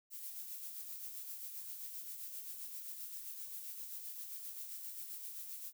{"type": "noise with tremolo", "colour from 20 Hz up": "violet", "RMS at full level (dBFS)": -45, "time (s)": [0.1, 5.73], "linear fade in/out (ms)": 50, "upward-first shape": "sine", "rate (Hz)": 7.6, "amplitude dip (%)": 40, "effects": []}